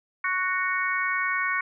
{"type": "harmonic tone", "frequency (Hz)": 370, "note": "F#4", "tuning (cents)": 0, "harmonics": [3, 4, 5, 6], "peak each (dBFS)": [-29, -29, -29, -29], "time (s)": [0.24, 1.61], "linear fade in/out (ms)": 5, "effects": []}